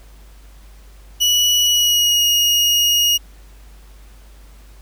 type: tone with pitch glide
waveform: 30% pulse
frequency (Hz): 2936 to 2872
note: F#7 to F7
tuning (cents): -14 to +48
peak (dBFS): -10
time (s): 1.2-3.18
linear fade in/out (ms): 20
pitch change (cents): -38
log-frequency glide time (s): 1.6-2.25
effects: added 50 Hz sine -40 dBFS peak until 4.81 s + pink hiss -51 dBFS RMS until 4.81 s